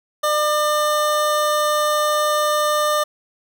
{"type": "tone pair together", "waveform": "square", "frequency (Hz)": [601, 1200], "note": ["D5", "D6"], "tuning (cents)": [40, 37], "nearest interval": "octave", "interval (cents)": 1197, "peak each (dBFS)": -20, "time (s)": [0.23, 3.04], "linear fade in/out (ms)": 10, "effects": []}